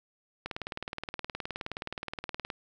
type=click train; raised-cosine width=0.3 ms; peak=-19 dBFS; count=40; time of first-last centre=0.46-2.502 s; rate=19.1 Hz; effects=none